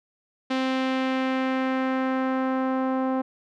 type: tone with low-pass filter sweep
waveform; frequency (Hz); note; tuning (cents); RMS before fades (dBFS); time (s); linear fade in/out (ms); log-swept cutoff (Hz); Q
sawtooth; 261.6; C4; 0; -25; 0.5-3.22; 10; 3700 to 980; 1.2
effects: none